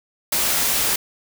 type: noise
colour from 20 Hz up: white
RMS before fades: -20 dBFS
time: 0.32-0.96 s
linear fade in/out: 5 ms
effects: none